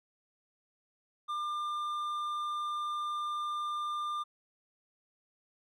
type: tone with hard clipping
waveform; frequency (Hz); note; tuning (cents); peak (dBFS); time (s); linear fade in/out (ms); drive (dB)
triangle; 1198; D6; +34; -34; 1.28-4.24; 20; 9
effects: none